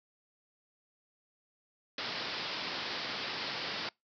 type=low-pass noise; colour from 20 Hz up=white; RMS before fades=-38 dBFS; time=1.98-3.89 s; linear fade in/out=2 ms; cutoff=5200 Hz; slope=96 dB/octave; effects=noise-tail reverb RT60 0.2 s tail -26 dB re dry + high-pass 150 Hz 12 dB/octave